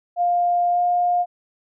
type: tone with pitch glide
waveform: sine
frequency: 703 to 708.7 Hz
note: F5 to F5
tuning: +11 to +25 cents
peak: -16 dBFS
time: 0.16-1.26 s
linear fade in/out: 50 ms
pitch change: +14 cents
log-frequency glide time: 0.71-0.8 s
effects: none